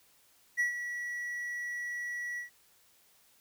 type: tone with ADSR envelope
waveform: triangle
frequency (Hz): 1937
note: B6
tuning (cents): -34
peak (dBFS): -23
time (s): 0.57-2.5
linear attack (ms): 29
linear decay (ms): 120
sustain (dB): -10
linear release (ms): 120
effects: white hiss -65 dBFS RMS until 3.4 s